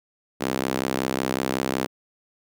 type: tone with high-pass filter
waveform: sawtooth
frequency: 65.41 Hz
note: C2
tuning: in tune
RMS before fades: -26 dBFS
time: 0.4-1.87 s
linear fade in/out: 20 ms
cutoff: 270 Hz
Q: 1.1
effects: none